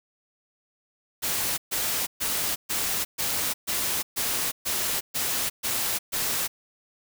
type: noise bursts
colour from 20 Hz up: white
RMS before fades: -27 dBFS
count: 11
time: 1.22-6.48 s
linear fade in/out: 20 ms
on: 360 ms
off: 130 ms
effects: none